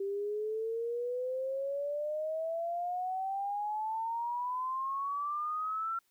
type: exponential sweep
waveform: sine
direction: up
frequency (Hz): 390.8 to 1357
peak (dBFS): -32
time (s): 0-5.99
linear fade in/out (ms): 5
effects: white hiss -74 dBFS RMS until 6.1 s